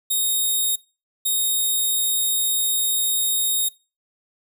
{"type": "tone pair in turn", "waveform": "5% pulse", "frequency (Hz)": [3721, 3721], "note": ["A#7", "A#7"], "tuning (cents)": [-4, -4], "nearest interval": "unison", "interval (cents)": 0, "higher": "neither", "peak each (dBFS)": -11, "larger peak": "neither", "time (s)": [[0.1, 0.76], [1.25, 3.69]], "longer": "second", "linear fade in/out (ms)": 10, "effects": ["noise-tail reverb RT60 0.3 s tail -21 dB re dry"]}